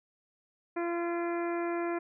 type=harmonic tone; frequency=342.6 Hz; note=F4; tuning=33 cents flat; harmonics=1 / 2 / 3 / 4 / 5 / 6 / 7; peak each=-31 / -37 / -41 / -43 / -45 / -47 / -48 dBFS; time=0.76-1.99 s; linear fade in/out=10 ms; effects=none